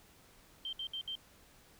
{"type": "tone bursts", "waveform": "sine", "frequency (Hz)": 3138, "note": "G7", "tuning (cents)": 1, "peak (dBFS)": -37, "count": 4, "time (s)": [0.65, 1.154], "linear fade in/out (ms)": 2, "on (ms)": 78, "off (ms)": 64, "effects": ["pink hiss -62 dBFS RMS until 1.79 s"]}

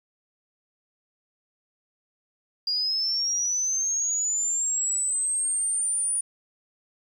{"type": "linear sweep", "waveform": "sine", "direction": "up", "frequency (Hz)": [4803, 9550], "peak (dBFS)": -23, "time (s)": [2.67, 6.21], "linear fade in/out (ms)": 5, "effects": ["9-bit"]}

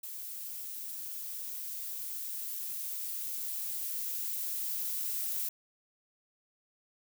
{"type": "noise with level ramp", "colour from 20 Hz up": "violet", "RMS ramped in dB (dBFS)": [-42, -34], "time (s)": [0.03, 5.49], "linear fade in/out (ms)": 5, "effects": []}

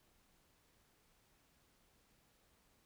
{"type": "silence", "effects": ["pink hiss -73 dBFS RMS until 2.85 s"]}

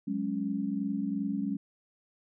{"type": "chord", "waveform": "sine", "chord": "F# suspended second", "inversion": "none", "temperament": "equal", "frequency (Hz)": [185, 207.7, 277.2], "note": ["F#3", "G#3", "C#4"], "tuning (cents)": [0, 0, 0], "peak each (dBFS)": [-36, -32, -33], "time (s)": [0.07, 1.57], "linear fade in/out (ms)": 10, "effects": []}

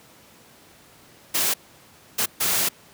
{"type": "noise bursts at uneven times", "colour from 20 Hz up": "white", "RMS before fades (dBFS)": -22, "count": 3, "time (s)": [[1.34, 1.54], [2.18, 2.26], [2.4, 2.69]], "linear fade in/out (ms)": 10, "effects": ["pink hiss -51 dBFS RMS until 2.93 s", "high-pass 100 Hz 12 dB/octave"]}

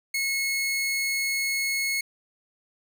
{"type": "tone", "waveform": "sawtooth", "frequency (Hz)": 2180, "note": "C#7", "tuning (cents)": -29, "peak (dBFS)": -21, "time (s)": [0.14, 2.01], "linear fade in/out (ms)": 5, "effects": []}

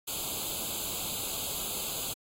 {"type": "noise with comb filter", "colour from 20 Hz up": "white", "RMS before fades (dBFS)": -35, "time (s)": [0.07, 2.14], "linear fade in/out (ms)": 10, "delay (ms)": 0.27, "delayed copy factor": 1, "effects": ["AAC 48 kbps"]}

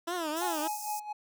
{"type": "tone with vibrato", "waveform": "15% pulse", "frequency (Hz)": 329.6, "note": "E4", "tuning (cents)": 0, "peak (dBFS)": -25, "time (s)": [0.07, 0.68], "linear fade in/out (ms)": 10, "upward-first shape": "triangle", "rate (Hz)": 3.3, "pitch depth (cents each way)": 190}
{"type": "high-pass noise", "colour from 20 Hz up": "pink", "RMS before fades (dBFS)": -41, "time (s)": [0.36, 1], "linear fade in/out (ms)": 10, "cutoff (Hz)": 5300, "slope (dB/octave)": 48}
{"type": "tone with tremolo", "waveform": "triangle", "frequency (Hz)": 841, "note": "G#5", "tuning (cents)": 22, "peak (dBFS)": -29, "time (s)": [0.41, 1.13], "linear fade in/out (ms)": 10, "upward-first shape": "sine", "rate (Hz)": 4.4, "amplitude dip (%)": 75}
{"effects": []}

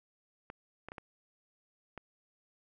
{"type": "clicks", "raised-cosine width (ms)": 0.5, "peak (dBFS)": -28, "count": 5, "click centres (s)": [0.501, 0.886, 0.919, 0.982, 1.977], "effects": []}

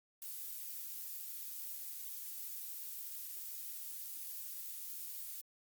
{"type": "noise", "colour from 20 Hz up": "violet", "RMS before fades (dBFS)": -45, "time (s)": [0.22, 5.41], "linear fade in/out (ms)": 0, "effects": ["Opus 48 kbps"]}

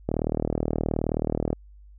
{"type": "click train", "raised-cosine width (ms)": 2, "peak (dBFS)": -11, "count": 57, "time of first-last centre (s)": [0.09, 1.53], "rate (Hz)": 38.9, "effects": ["added 50 Hz sine -46 dBFS peak until 1.98 s"]}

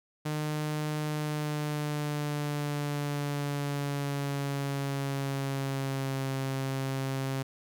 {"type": "tone with pitch glide", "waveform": "sawtooth", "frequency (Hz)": [151.8, 134.46], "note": ["D#3", "C3"], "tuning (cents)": [-42, 48], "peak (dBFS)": -26, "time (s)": [0.25, 7.43], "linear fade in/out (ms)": 10, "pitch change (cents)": -210, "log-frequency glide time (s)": [1.02, 6.31], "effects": []}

